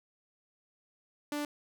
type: tone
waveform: sawtooth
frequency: 293.7 Hz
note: D4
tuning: in tune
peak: -29 dBFS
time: 1.32-1.45 s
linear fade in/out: 2 ms
effects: none